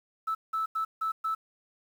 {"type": "tone bursts at uneven times", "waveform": "sine", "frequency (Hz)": 1311, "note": "E6", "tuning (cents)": -10, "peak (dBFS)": -26, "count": 5, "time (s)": [[0.27, 0.35], [0.53, 0.66], [0.75, 0.85], [1.01, 1.12], [1.24, 1.35]], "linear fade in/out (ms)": 10, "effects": ["tanh soft clip ceiling -22 dBFS", "9-bit"]}